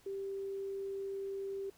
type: tone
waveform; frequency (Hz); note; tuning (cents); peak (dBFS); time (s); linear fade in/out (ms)
sine; 392; G4; 0; -37; 0.06-1.7; 5
effects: pink hiss -65 dBFS RMS until 1.77 s